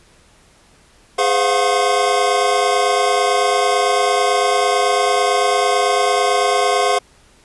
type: tone cluster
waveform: square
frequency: 414.4 / 511 / 698 / 727 / 1075 Hz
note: G#4 / C5 / F5 / F#5 / C6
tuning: -4 / -41 / -1 / -31 / +47 cents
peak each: -21 dBFS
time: 1.18-6.99 s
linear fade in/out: 10 ms
effects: pink hiss -51 dBFS RMS until 7.44 s + resampled to 24000 Hz